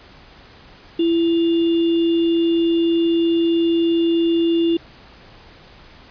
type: tone with sample-and-hold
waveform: sine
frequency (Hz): 334.6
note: E4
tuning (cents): +26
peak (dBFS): -14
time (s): 0.99-4.77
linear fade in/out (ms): 5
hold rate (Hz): 3150
effects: pink hiss -45 dBFS RMS until 6.1 s + resampled to 11025 Hz